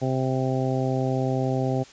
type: harmonic tone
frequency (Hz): 130.81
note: C3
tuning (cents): 0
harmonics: 1 / 2 / 3 / 4 / 5 / 6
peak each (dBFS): -25 / -28 / -30 / -31 / -32 / -33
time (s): 0.01-1.84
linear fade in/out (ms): 20
effects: white hiss -48 dBFS RMS until 1.92 s + resampled to 16000 Hz